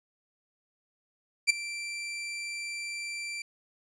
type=tone with ADSR envelope; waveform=sawtooth; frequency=2349 Hz; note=D7; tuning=in tune; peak=-13 dBFS; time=1.47-3.42 s; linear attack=30 ms; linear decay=9 ms; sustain=-18 dB; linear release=3 ms; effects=resampled to 22050 Hz